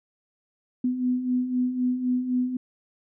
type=beating tone pair; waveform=sine; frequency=247.6 / 251.5 Hz; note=B3 / B3; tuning=+5 / +32 cents; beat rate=3.9 Hz; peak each=-30 / -23 dBFS; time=0.84-2.57 s; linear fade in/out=5 ms; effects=none